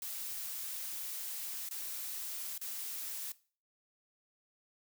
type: noise with dropouts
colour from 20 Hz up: blue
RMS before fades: -41 dBFS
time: 0.02-3.32 s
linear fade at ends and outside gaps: 2 ms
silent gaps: 1.689-1.71 / 2.579-2.613 s
effects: noise-tail reverb RT60 0.4 s tail -19 dB re dry